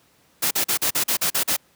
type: noise bursts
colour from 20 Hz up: white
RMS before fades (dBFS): -21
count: 9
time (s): 0.42-1.567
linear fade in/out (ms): 10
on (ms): 91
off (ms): 41
effects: pink hiss -59 dBFS RMS until 1.75 s + high-pass 100 Hz 12 dB/octave